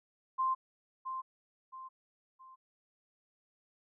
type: tone with echo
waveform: sine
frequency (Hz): 1046.5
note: C6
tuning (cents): 0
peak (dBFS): -28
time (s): 0.38-0.55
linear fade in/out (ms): 20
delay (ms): 670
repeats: 3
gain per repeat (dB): -8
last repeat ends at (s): 2.56
effects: none